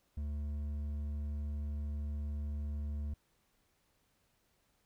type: tone with hard clipping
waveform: triangle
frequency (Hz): 73.42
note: D2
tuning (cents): 0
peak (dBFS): -37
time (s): 0.17-3.14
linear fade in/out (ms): 5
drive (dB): 9
effects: pink hiss -75 dBFS RMS until 4.85 s